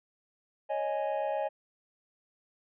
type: chord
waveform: triangle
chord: C# suspended second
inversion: none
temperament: equal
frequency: 554.4 / 622.3 / 830.6 Hz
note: C#5 / D#5 / G#5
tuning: 0 / 0 / 0 cents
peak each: -32 / -31 / -32 dBFS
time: 0.69-1.49 s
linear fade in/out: 20 ms
effects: resampled to 8000 Hz